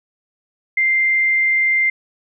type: tone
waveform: sine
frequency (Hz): 2093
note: C7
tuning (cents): 0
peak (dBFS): -13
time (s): 0.77-1.9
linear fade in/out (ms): 5
effects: none